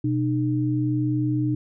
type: tone pair together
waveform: sine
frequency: 125.04 / 304 Hz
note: B2 / D#4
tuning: +22 / -40 cents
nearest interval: octave + minor third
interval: 1538 cents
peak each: -23 dBFS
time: 0.04-1.55 s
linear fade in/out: 5 ms
effects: none